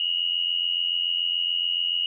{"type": "tone pair together", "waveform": "sine", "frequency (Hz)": [2862, 2949], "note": ["F7", "F#7"], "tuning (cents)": [42, -6], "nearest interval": "minor second", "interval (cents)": 52, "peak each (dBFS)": [-24, -27], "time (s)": [0, 2.06], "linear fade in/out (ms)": 2, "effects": []}